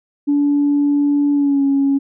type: tone with pitch glide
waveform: sine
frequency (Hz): 287.8 to 276.6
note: D4 to C#4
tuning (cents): -35 to -4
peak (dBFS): -11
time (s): 0.27-1.99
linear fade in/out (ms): 20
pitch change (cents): -69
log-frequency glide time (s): 1.33-1.63
effects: tanh soft clip ceiling -8 dBFS